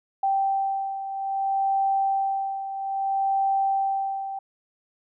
sine beating tone pair, 781 / 781.61 Hz, G5 / G5, -7 / -5 cents, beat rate 0.61 Hz, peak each -23 / -29 dBFS, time 0.23-4.39 s, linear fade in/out 5 ms, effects none

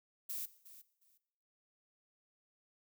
violet noise with echo, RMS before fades -41 dBFS, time 0.29-0.46 s, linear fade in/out 10 ms, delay 360 ms, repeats 2, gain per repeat -15 dB, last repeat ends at 1.18 s, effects noise-tail reverb RT60 0.8 s tail -17 dB re dry

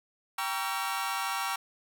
sawtooth chord, G diminished seventh, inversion none, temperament just, 784 / 940.8 / 1128.9 / 1354.7 Hz, G5 / Bb5 / Db6 / Fb6, 0 / +16 / +31 / +47 cents, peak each -32 dBFS, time 0.38-1.56 s, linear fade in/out 5 ms, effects none

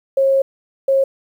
sine tone pair in turn, 541 / 541 Hz, C#5 / C#5, -42 / -42 cents, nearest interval unison, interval 0 cents, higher neither, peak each -11 / -11 dBFS, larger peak neither, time 0.17-0.42 / 0.88-1.04 s, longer first, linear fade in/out 5 ms, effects 8-bit

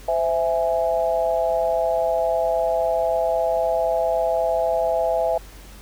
sine chord, C augmented, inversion none, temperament equal with one note detuned, 515.5 / 659.3 / 830.6 Hz, C5 / E5 / G#5, -26 / 0 / 0 cents, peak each -24 / -20 / -26 dBFS, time 0.08-5.38 s, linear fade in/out 5 ms, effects added 48 Hz sine -41 dBFS peak until 5.81 s + pink hiss -46 dBFS RMS until 5.81 s

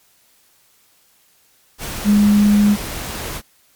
sine tone in noise, 206.4 Hz, G#3, 10 cents flat, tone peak -9 dBFS, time 2.04-2.77 s, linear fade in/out 50 ms, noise pink, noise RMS -27 dBFS, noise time 1.78-3.42 s, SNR +15 dB, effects white hiss -56 dBFS RMS until 3.75 s + MP3 96 kbps

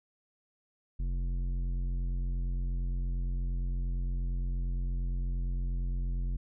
triangle tone with tanh clipping, 44.33 Hz, F1, 27 cents sharp, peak -31 dBFS, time 0.99-6.37 s, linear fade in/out 10 ms, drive 15 dB, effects none

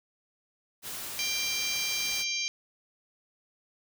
white noise, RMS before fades -38 dBFS, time 0.82-2.25 s, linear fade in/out 50 ms
harmonic tone, 790 Hz, G5, 13 cents sharp, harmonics 3 / 4 / 5 / 6 / 7 / 8, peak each -33 / -37 / -39 / -36 / -39 / -36 dBFS, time 1.19-2.48 s, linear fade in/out 0 ms
effects none

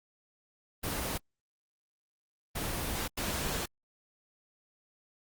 pink noise bursts at uneven times, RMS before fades -34 dBFS, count 3, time 0.83-1.18 / 2.55-3.08 / 3.17-3.66 s, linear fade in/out 10 ms, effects Opus 24 kbps

